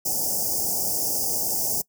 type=band-stop noise; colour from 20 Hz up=white; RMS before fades=-25 dBFS; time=0.05-1.82 s; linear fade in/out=10 ms; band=870 to 4900 Hz; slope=96 dB/octave; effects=noise-tail reverb RT60 0.1 s tail -22 dB re dry + high-pass 80 Hz 12 dB/octave